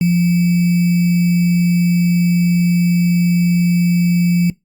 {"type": "tone with sample-and-hold", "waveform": "sine", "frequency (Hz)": 174.5, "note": "F3", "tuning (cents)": -1, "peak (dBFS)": -10, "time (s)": [0.01, 4.5], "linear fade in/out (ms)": 2, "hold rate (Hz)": 2450, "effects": ["noise-tail reverb RT60 0.2 s tail -22 dB re dry", "Opus 48 kbps"]}